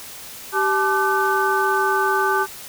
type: tone cluster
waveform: sine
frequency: 388.4 / 863 / 1183 / 1518 Hz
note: G4 / A5 / D6 / F#6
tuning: -16 / -34 / +12 / +44 cents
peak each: -22 dBFS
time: 0.52-2.47 s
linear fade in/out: 50 ms
effects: white hiss -37 dBFS RMS until 2.68 s